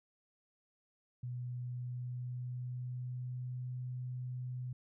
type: tone with pitch glide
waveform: sine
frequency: 123.47 to 125.7 Hz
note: B2 to B2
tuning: 0 to +31 cents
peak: -38 dBFS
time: 1.23-4.73 s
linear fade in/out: 5 ms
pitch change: +31 cents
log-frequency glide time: 1.63-3.71 s
effects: none